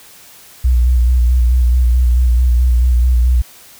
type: tone with vibrato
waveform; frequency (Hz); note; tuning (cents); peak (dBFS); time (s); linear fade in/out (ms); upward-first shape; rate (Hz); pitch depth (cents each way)
sine; 61.2; B1; -15; -8; 0.64-3.42; 10; square; 4.6; 38
effects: white hiss -41 dBFS RMS until 3.79 s